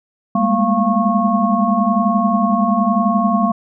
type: tone cluster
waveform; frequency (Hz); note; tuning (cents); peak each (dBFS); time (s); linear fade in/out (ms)
sine; 200.7 / 211.7 / 232.7 / 693 / 1095; G3 / G#3 / A#3 / F5 / C#6; +41 / +33 / -3 / -14 / -22; -19; 0.35-3.52; 5
effects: none